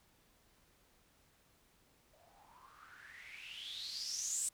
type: noise with low-pass filter sweep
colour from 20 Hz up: violet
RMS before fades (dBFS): -45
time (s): 2.13-4.49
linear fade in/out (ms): 5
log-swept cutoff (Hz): 600 to 8300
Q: 8.7
effects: pink hiss -70 dBFS RMS until 4.53 s